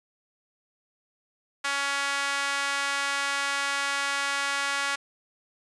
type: tone with high-pass filter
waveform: sawtooth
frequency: 280 Hz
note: C#4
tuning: 18 cents sharp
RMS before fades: -28 dBFS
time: 1.64-4.96 s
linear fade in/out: 10 ms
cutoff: 1400 Hz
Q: 1.5
effects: resampled to 22050 Hz